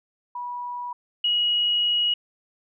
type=tone pair in turn; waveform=sine; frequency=975 / 2902 Hz; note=B5 / F#7; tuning=-23 / -34 cents; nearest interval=octave + perfect fifth; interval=1889 cents; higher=second; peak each=-29 / -19 dBFS; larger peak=second; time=0.35-0.93 / 1.24-2.14 s; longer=second; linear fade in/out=5 ms; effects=none